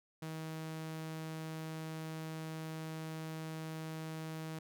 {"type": "tone", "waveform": "sawtooth", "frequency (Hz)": 159.1, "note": "D#3", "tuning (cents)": 39, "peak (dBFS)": -37, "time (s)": [0.22, 4.59], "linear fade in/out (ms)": 5, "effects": []}